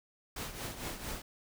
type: noise with tremolo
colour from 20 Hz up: pink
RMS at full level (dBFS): -38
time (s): 0.36-1.22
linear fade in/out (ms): 5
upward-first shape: triangle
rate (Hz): 4.4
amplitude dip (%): 70
effects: none